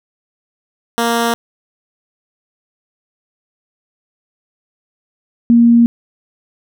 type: tone pair in turn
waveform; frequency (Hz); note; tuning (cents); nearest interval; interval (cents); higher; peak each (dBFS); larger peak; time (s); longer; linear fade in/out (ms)
10% pulse / sine; 233.1 / 234.9; A#3 / A#3; 0 / +13; unison; 13; second; -5; neither; 0.98-1.34 / 5.5-5.86; neither; 0
effects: none